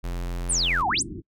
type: tone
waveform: square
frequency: 43.65 Hz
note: F1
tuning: in tune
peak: -28 dBFS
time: 0.03-0.83 s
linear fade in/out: 20 ms
type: exponential two-way sweep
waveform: sine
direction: down then up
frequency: 10220 to 713 to 10220 Hz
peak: -21 dBFS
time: 0.49-1.03 s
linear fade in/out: 10 ms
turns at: 0.88 s
type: low-pass noise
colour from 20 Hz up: white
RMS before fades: -36 dBFS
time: 0.81-1.22 s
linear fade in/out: 20 ms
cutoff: 380 Hz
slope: 96 dB/octave
effects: noise-tail reverb RT60 0.1 s tail -25 dB re dry